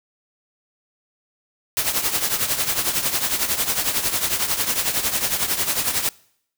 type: noise with tremolo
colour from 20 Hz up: white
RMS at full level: -19 dBFS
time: 1.77-6.09 s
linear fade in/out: 0 ms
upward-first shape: triangle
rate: 11 Hz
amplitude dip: 75%
effects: noise-tail reverb RT60 0.7 s tail -24 dB re dry